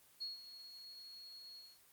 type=tone with ADSR envelope; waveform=sine; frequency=4321 Hz; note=C#8; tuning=45 cents flat; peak=-39 dBFS; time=0.2-1.8 s; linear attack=20 ms; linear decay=150 ms; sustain=-12 dB; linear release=220 ms; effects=white hiss -66 dBFS RMS until 1.92 s + Opus 24 kbps